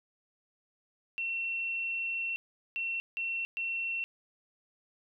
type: tone bursts at uneven times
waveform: sine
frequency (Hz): 2713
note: E7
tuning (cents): +49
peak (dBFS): -31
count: 4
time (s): 1.18-2.36 / 2.76-3 / 3.17-3.45 / 3.57-4.04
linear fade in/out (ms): 0
effects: none